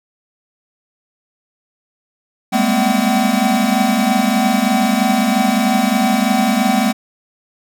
square tone cluster, 195.1 / 205.9 / 229.1 / 254.7 / 761 Hz, G3 / G#3 / A#3 / C4 / F#5, -8 / -15 / -30 / -46 / +48 cents, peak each -26 / -19 / -18 / -20 / -20 dBFS, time 2.52-6.93 s, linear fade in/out 20 ms, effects none

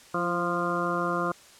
harmonic tone with a mistuned harmonic, 174.61 Hz, F3, in tune, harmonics 1 / 2 / 3 / 4 / 6 / 7 / 8, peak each -33 / -32 / -33 / -35 / -32 / -31 / -34 dBFS, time 0.14-1.32 s, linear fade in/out 5 ms, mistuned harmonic 2, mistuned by -29 cents, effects white hiss -52 dBFS RMS until 1.59 s + low-pass 9000 Hz 12 dB/octave

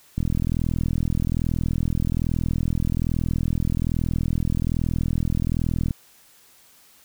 click train, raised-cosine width 5 ms, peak -11 dBFS, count 237, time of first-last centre 0.18-5.908 s, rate 41.2 Hz, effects white hiss -54 dBFS RMS until 7.04 s

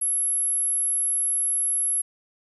sine tone, 11175 Hz, F9, in tune, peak -21 dBFS, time 0.01-2.02 s, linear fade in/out 10 ms, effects none

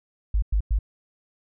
sine tone bursts, 51.3 Hz, G#1, 21 cents flat, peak -18 dBFS, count 3, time 0.34-0.789 s, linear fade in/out 5 ms, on 83 ms, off 100 ms, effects none

